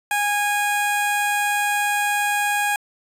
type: tone with notch filter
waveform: 15% pulse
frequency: 823 Hz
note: G#5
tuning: 16 cents flat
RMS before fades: -21 dBFS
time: 0.11-2.76 s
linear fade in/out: 2 ms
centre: 3800 Hz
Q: 1.7
effects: resampled to 32000 Hz

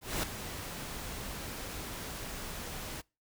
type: noise with ADSR envelope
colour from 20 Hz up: pink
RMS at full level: -31 dBFS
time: 0.01-3.02 s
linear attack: 220 ms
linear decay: 8 ms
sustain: -10 dB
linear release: 24 ms
effects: noise-tail reverb RT60 0.3 s tail -26 dB re dry

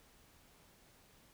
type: silence
effects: pink hiss -65 dBFS RMS until 1.33 s

